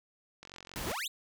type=click train; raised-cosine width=0.2 ms; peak=-30 dBFS; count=19; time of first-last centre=0.43-0.826 s; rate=45.5 Hz
type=noise; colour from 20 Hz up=pink; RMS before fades=-38 dBFS; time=0.76-0.92 s; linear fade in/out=0 ms
type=exponential sweep; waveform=sawtooth; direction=up; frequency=282.3 to 4186 Hz; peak=-31 dBFS; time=0.86-1.08 s; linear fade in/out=10 ms
effects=none